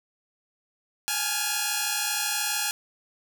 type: tone cluster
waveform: 5% pulse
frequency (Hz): 819 / 852 / 1407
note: G#5 / G#5 / F6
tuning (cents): -24 / +44 / +12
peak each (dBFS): -18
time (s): 1.08-2.71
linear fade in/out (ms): 0
effects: none